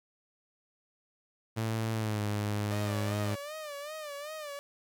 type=tone with pitch glide; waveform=sawtooth; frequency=111.6 to 104.13 Hz; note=A2 to G#2; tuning=+25 to +5 cents; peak=-26 dBFS; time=1.56-3.36 s; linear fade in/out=20 ms; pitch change=-120 cents; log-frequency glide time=1.95-2.22 s
type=tone with vibrato; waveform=sawtooth; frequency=596 Hz; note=D5; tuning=25 cents sharp; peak=-35 dBFS; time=2.71-4.59 s; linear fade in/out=0 ms; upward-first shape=sine; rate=2.6 Hz; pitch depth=93 cents each way
effects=11-bit